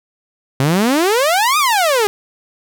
sawtooth exponential two-way sweep, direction up then down, 128.5 to 1256 to 397.9 Hz, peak -8 dBFS, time 0.6-2.07 s, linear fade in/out 0 ms, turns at 1.58 s, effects none

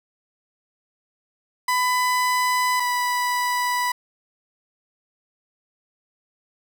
30% pulse tone pair in turn, 1000 / 985.7 Hz, B5 / B5, +21 / -4 cents, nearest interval unison, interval 25 cents, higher first, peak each -16 / -18 dBFS, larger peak first, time 1.68-2.8 / 2.8-3.92 s, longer neither, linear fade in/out 5 ms, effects none

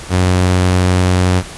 sawtooth tone, 91.3 Hz, F#2, 23 cents flat, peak -6 dBFS, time 0.09-1.43 s, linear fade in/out 50 ms, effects pink hiss -31 dBFS RMS until 1.57 s + resampled to 24000 Hz

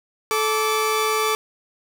sawtooth tone pair together, 435.3 / 1162 Hz, A4 / D6, -19 / -19 cents, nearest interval octave + perfect fourth, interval 1700 cents, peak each -18 dBFS, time 0.31-1.35 s, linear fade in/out 0 ms, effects none

